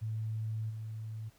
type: tone with level steps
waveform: sine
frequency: 110 Hz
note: A2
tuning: in tune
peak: -33 / -38 dBFS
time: 0.01-1.3 s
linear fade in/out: 20 ms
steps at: 0.69 s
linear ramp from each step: 20 ms
effects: pink hiss -66 dBFS RMS until 1.38 s